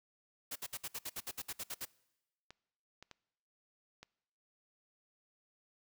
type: noise bursts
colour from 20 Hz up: white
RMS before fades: -41 dBFS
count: 13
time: 0.51-1.854 s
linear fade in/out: 10 ms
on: 48 ms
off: 60 ms
type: clicks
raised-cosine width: 0.2 ms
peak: -33 dBFS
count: 4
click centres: 2.506 / 3.026 / 3.113 / 4.03 s
effects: noise-tail reverb RT60 1.0 s tail -23 dB re dry